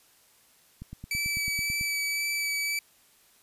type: click train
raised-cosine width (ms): 5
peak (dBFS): -27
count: 10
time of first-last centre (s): 0.82-1.811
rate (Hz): 9.08
type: tone with vibrato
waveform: sawtooth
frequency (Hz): 2301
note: D7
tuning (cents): -36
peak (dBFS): -24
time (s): 1.11-2.79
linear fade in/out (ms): 2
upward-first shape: sine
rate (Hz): 1.9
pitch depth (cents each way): 11
effects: white hiss -61 dBFS RMS until 3.42 s + resampled to 32000 Hz